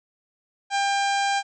harmonic tone, 797 Hz, G5, 28 cents sharp, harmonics 1 / 2 / 3 / 4 / 5 / 6 / 7 / 8 / 9 / 10, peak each -22 / -28 / -32 / -34 / -36 / -38 / -39 / -40 / -41 / -42 dBFS, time 0.7-1.43 s, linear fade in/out 50 ms, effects none

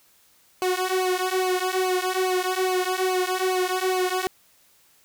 sawtooth tone with flanger, 370 Hz, F#4, in tune, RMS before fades -24 dBFS, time 0.62-4.27 s, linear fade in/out 0 ms, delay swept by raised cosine 0.55 to 3.25 ms, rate 2.4 Hz, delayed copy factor -0.95, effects white hiss -59 dBFS RMS until 5.04 s

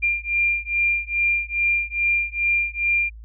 sine beating tone pair, 2390 / 2392.4 Hz, D7 / D7, +30 / +31 cents, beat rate 2.4 Hz, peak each -22 dBFS, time 0.02-3.1 s, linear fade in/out 20 ms, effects added 55 Hz sine -37 dBFS peak until 3.24 s

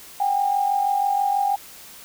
sine tone pair together, 760 / 806.2 Hz, F#5 / G5, +46 / +48 cents, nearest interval minor second, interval 102 cents, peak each -25 / -19 dBFS, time 0.2-1.56 s, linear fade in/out 5 ms, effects white hiss -43 dBFS RMS until 2.04 s

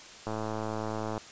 click train, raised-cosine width 1 ms, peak -20 dBFS, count 100, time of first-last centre 0.27-1.178 s, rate 109 Hz, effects white hiss -48 dBFS RMS until 1.31 s + resampled to 16000 Hz

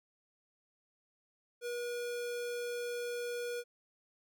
square tone, 481.5 Hz, B4, 44 cents flat, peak -37 dBFS, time 1.61-3.64 s, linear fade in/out 50 ms, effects none

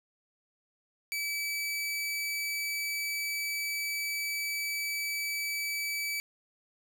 sawtooth tone, 2300 Hz, D7, 37 cents flat, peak -28 dBFS, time 1.12-6.2 s, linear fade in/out 0 ms, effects none

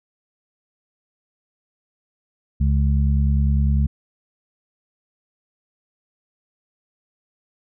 harmonic tone, 70 Hz, C#2, 18 cents sharp, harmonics 1 / 2 / 3, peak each -16 / -22 / -26 dBFS, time 2.6-3.87 s, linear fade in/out 10 ms, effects none

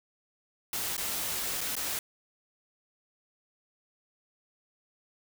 white noise with dropouts, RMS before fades -33 dBFS, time 0.73-1.99 s, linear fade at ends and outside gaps 2 ms, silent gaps 0.967-0.978 / 1.608-1.612 / 1.754-1.765 s, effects none

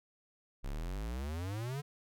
square exponential sweep, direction up, 32 to 148.7 Hz, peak -37 dBFS, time 0.63-1.82 s, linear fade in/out 20 ms, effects none

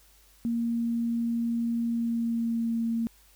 sine tone with pitch glide, 233.1 to 229.5 Hz, A#3 to A#3, 0 to -27 cents, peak -25 dBFS, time 0.45-3.07 s, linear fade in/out 0 ms, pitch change -27 cents, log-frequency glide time 1.89-2.79 s, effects added 50 Hz sine -60 dBFS peak until 3.35 s + white hiss -60 dBFS RMS until 3.35 s

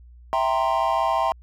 triangle chord, C dominant seventh, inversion first, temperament equal, 659.3 / 784 / 932.3 / 1046.5 Hz, E5 / G5 / Bb5 / C6, 0 / 0 / 0 / 0 cents, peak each -23 dBFS, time 0.33-1.32 s, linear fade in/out 0 ms, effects added 60 Hz sine -44 dBFS peak until 1.42 s

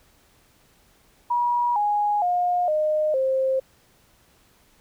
sine tone with pitch steps, 963 / 828.7 / 713.1 / 613.7 / 528.1 Hz, B5 / G#5 / F5 / D#5 / C5, -44 / -4 / +36 / -24 / +16 cents, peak -19 dBFS, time 1.3-3.6 s, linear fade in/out 10 ms, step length 460 ms, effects pink hiss -59 dBFS RMS until 4.8 s

